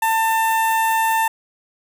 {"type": "tone with notch filter", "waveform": "sawtooth", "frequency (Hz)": 895, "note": "A5", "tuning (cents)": 29, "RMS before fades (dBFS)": -18, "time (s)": [0.02, 1.28], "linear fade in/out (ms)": 5, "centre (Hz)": 4800, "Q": 0.72, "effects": []}